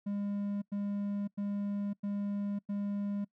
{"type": "tone bursts", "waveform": "triangle", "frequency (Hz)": 202.5, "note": "G#3", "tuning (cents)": -43, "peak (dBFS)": -30, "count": 5, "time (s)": [0.06, 3.248], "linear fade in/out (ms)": 10, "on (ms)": 560, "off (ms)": 97, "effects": ["noise-tail reverb RT60 0.1 s tail -24 dB re dry"]}